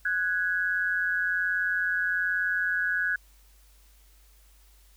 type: tone pair together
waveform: sine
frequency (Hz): 1480 / 1661.2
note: F#6 / G#6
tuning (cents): 0 / 0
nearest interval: major second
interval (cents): 200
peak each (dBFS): -27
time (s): 0.05-3.16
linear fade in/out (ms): 5
effects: added 50 Hz sine -55 dBFS peak until 4.96 s + white hiss -62 dBFS RMS until 4.96 s

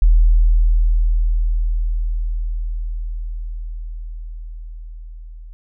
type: tone with level ramp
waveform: sine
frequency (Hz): 40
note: D#1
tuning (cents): +49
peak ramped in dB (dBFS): -7 to -33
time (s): 0.02-5.53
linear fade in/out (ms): 0
effects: none

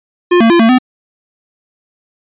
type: tone with pitch steps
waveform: square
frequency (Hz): 353.6 / 227.5 / 343 / 226 / 253.9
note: F4 / A#3 / F4 / A3 / B3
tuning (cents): +22 / -42 / -31 / +47 / +48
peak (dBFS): -6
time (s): 0.31-0.785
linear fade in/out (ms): 10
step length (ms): 95
effects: resampled to 8000 Hz

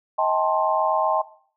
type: chord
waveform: sine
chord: A half-diminished seventh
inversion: second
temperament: just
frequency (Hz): 633.6 / 792 / 880 / 1056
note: Eb5 / G5 / A5 / C6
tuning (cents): +31 / +18 / 0 / +16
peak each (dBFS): -24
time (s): 0.18-1.22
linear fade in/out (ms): 10
effects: noise-tail reverb RT60 0.5 s tail -17 dB re dry

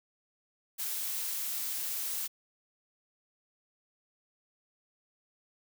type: noise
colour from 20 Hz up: blue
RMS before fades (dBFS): -35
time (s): 0.78-2.28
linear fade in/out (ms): 20
effects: none

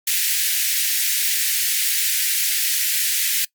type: high-pass noise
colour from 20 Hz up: white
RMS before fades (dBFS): -20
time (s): 0.07-3.45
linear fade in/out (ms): 5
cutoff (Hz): 1700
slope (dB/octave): 48
effects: noise-tail reverb RT60 0.1 s tail -22 dB re dry + Opus 48 kbps

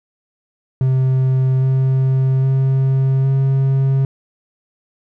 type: tone with pitch steps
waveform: triangle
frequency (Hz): 130.81 / 132.18 / 133.56 / 134.95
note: C3 / C3 / C3 / C#3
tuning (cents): 0 / +18 / +36 / -46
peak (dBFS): -10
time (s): 0.81-4.05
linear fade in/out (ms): 2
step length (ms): 810
effects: none

